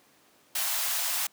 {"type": "high-pass noise", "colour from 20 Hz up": "white", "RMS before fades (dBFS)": -29, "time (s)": [0.55, 1.27], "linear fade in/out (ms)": 5, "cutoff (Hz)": 630, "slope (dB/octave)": 48, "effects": ["pink hiss -61 dBFS RMS until 1.32 s", "high-pass 200 Hz 12 dB/octave"]}